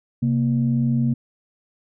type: tone pair together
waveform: sine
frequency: 132.75 / 233.1 Hz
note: C3 / A#3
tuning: +25 / 0 cents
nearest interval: minor seventh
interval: 975 cents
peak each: -19 dBFS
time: 0.22-1.14 s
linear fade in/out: 10 ms
effects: tanh soft clip ceiling -10 dBFS